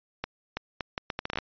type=accelerating click train; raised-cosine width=0.3 ms; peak=-14 dBFS; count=12; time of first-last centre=0.24-1.387 s; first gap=330 ms; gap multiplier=0.72; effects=resampled to 11025 Hz